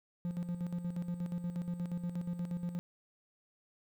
triangle tone with tremolo, 174.7 Hz, F3, 1 cent sharp, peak -31 dBFS, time 0.25-2.79 s, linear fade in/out 0 ms, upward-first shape square, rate 8.4 Hz, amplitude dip 60%, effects 11-bit

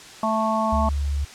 harmonic tone, 220 Hz, A3, in tune, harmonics 1 / 3 / 4 / 5, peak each -25 / -25 / -25 / -25 dBFS, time 0.23-0.89 s, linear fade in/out 2 ms
sine tone, 71.3 Hz, C#2, 49 cents sharp, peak -21 dBFS, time 0.72-1.25 s, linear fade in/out 10 ms
effects white hiss -42 dBFS RMS until 1.34 s + low-pass 7000 Hz 12 dB/octave

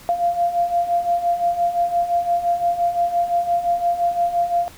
sine beating tone pair, 690 / 695.8 Hz, F5 / F5, -21 / -7 cents, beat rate 5.8 Hz, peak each -23 / -18 dBFS, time 0.09-4.68 s, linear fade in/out 0 ms, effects pink hiss -44 dBFS RMS until 4.77 s

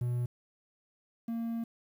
triangle tone pair in turn, 122 / 230.3 Hz, B2 / A#3, -21 / -21 cents, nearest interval major seventh, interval 1100 cents, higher second, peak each -27 / -30 dBFS, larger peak first, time 0.01-0.26 / 1.28-1.64 s, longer second, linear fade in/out 5 ms, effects 10-bit

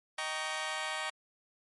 15% pulse chord, Eb dominant seventh, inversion none, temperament just, 622.3 / 777.8 / 933.4 / 1120.1 Hz, Eb5 / G5 / Bb5 / Db6, 0 / -14 / +2 / +18 cents, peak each -34 dBFS, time 0.18-1.1 s, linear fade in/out 5 ms, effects MP3 48 kbps

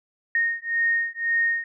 sine beating tone pair, 1851 / 1852.9 Hz, A#6 / A#6, -13 / -11 cents, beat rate 1.9 Hz, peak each -24 dBFS, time 0.35-1.64 s, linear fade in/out 2 ms, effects none

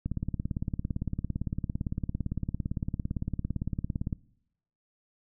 click train, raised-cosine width 5 ms, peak -18 dBFS, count 73, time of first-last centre 0.06-4.128 s, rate 17.7 Hz, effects noise-tail reverb RT60 0.8 s tail -23 dB re dry

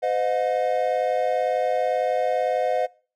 triangle tone cluster, 510 / 621 / 719 Hz, C5 / D#5 / F#5, -44 / -3 / -50 cents, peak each -23 dBFS, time 0.02-2.87 s, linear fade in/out 20 ms, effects noise-tail reverb RT60 0.4 s tail -24 dB re dry

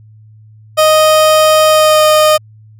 30% pulse tone with pitch glide, 622.3 to 615.2 Hz, D#5 to D#5, 0 to -20 cents, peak -3 dBFS, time 0.77-2.38 s, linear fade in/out 20 ms, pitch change -20 cents, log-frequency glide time 1.68-2.04 s, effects added 108 Hz sine -37 dBFS peak until 2.79 s

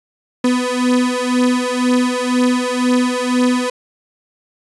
35% pulse beating tone pair, 248.4 / 250.4 Hz, B3 / B3, +10 / +24 cents, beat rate 2 Hz, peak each -15 dBFS, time 0.44-3.7 s, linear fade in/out 5 ms, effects resampled to 24000 Hz

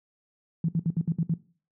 sine tone bursts, 164.81 Hz, E3, in tune, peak -21 dBFS, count 7, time 0.64-1.339 s, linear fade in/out 2 ms, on 45 ms, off 64 ms, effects noise-tail reverb RT60 0.4 s tail -18 dB re dry + high-pass 100 Hz 12 dB/octave

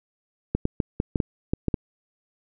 clicks, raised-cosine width 3 ms, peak -9 dBFS, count 9, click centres 0.55 / 0.654 / 0.802 / 1.001 / 1.158 / 1.202 / 1.535 / 1.683 / 1.742 s, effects none

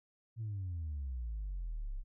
sine exponential sweep, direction down, 116.7 to 31.01 Hz, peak -35 dBFS, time 0.36-2.04 s, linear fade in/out 50 ms, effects tanh soft clip ceiling -34 dBFS

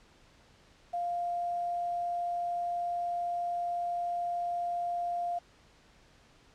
sine tone with quantisation, 698.5 Hz, F5, in tune, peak -30 dBFS, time 0.93-5.39 s, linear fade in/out 10 ms, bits 9, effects pink hiss -61 dBFS RMS until 6.54 s + low-pass 6000 Hz 12 dB/octave

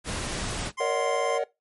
pink noise, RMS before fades -31 dBFS, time 0.04-0.72 s, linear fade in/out 50 ms
25% pulse tone, 1046.5 Hz, C6, in tune, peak -26 dBFS, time 0.77-1.39 s, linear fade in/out 20 ms
triangle chord, D# minor seventh, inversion second, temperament equal with one note detuned, 466.2 / 565 / 622.3 / 740 Hz, A#4 / C#5 / D#5 / F#5, 0 / +33 / 0 / 0 cents, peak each -26 / -26 / -30 / -29 dBFS, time 0.8-1.44 s, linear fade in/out 5 ms
effects noise-tail reverb RT60 0.2 s tail -20 dB re dry + MP3 48 kbps

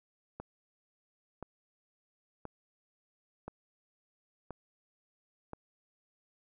click train, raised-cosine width 1 ms, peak -27 dBFS, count 6, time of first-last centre 0.4-5.533 s, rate 0.974 Hz, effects none

